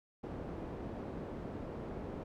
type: low-pass noise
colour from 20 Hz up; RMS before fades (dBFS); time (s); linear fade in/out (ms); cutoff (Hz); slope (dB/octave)
white; -43; 0.23-2.24; 10; 430; 12
effects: none